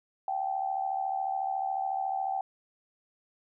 sine tone with amplitude modulation, 773 Hz, G5, 24 cents flat, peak -25 dBFS, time 0.28-2.41 s, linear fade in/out 2 ms, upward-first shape sine, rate 74 Hz, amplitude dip 75%, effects none

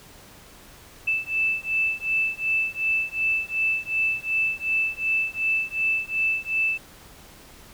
sine beating tone pair, 2637 / 2639.7 Hz, E7 / E7, 0 / +2 cents, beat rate 2.7 Hz, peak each -25 dBFS, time 1.07-6.78 s, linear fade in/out 10 ms, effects pink hiss -48 dBFS RMS until 7.73 s

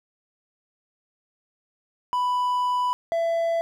triangle tone pair in turn, 991 / 668.3 Hz, B5 / E5, +6 / +24 cents, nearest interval perfect fifth, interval 682 cents, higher first, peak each -19 dBFS, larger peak neither, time 2.13-2.93 / 3.12-3.61 s, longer first, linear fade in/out 0 ms, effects none

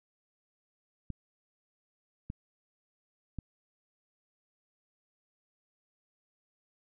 clicks, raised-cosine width 5 ms, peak -25 dBFS, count 3, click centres 1.103 / 2.301 / 3.387 s, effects none

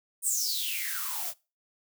blue noise with high-pass filter sweep, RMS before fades -31 dBFS, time 0.22-1.34 s, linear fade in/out 50 ms, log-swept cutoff 9200 to 570 Hz, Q 9.8, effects noise-tail reverb RT60 0.3 s tail -22 dB re dry

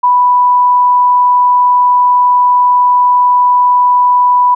sine tone, 987.8 Hz, B5, in tune, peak -5 dBFS, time 0.03-4.55 s, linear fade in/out 10 ms, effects none

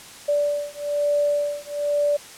sine beating tone pair, 582 / 583.1 Hz, D5 / D5, -16 / -13 cents, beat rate 1.1 Hz, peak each -23 / -23 dBFS, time 0.28-2.17 s, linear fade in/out 10 ms, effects white hiss -42 dBFS RMS until 2.37 s + low-pass 10000 Hz 12 dB/octave

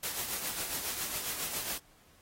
white noise with tremolo, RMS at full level -34 dBFS, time 0.03-1.78 s, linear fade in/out 2 ms, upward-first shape triangle, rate 7.3 Hz, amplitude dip 55%, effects pink hiss -63 dBFS RMS until 2.21 s + AAC 48 kbps

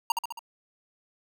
square tone with echo, 932.3 Hz, A#5, in tune, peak -22 dBFS, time 0.1-0.12 s, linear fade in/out 2 ms, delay 68 ms, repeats 4, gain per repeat -4 dB, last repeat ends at 0.392 s, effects none

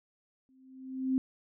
sine tone with exponential growth, 261.6 Hz, C4, in tune, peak -23 dBFS, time 0.49-1.18 s, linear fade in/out 0 ms, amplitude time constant 150 ms, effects none

